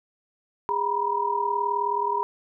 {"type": "tone cluster", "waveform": "sine", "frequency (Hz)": [409.8, 949, 988], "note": ["G#4", "A#5", "B5"], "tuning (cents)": [-23, 31, 0], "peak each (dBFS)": [-30, -25, -27], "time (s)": [0.69, 2.23], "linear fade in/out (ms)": 0, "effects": []}